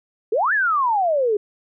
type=exponential two-way sweep; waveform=sine; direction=up then down; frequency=400.7 to 1796 to 400.7 Hz; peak=-16 dBFS; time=0.32-1.37 s; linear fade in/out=5 ms; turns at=0.53 s; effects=none